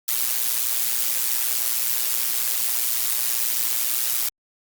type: noise with amplitude modulation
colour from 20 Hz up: blue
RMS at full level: -19 dBFS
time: 0.08-4.29 s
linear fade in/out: 5 ms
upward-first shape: sine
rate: 119 Hz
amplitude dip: 80%
effects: Opus 48 kbps